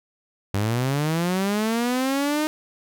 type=linear sweep; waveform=sawtooth; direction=up; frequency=96 to 310 Hz; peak=-17 dBFS; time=0.54-2.47 s; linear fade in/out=0 ms; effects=none